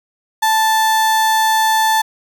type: tone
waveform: 35% pulse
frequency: 880 Hz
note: A5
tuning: in tune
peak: -10 dBFS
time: 0.42-2.02 s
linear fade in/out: 10 ms
effects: none